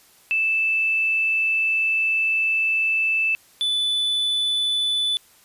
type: tone pair in turn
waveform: sine / triangle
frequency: 2637 / 3486 Hz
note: E7 / A7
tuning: 0 / -17 cents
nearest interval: perfect fourth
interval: 483 cents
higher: second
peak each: -18 dBFS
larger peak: neither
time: 0.31-3.35 / 3.61-5.17 s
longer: first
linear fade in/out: 0 ms
effects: white hiss -54 dBFS RMS until 5.44 s + resampled to 32000 Hz